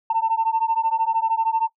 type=beating tone pair; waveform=sine; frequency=894 / 907 Hz; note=A5 / A#5; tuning=+27 / -48 cents; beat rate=13 Hz; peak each=-20 / -20 dBFS; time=0.1-1.68 s; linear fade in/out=5 ms; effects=noise-tail reverb RT60 0.1 s tail -20 dB re dry + tanh soft clip ceiling -12 dBFS